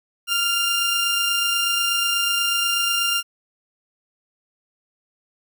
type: tone pair together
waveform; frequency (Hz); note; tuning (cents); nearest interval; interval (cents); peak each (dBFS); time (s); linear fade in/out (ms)
sawtooth; 1386.4 / 2801; F6 / F7; -13 / +4; octave; 1217; -21 / -17; 0.27-3.23; 50
effects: none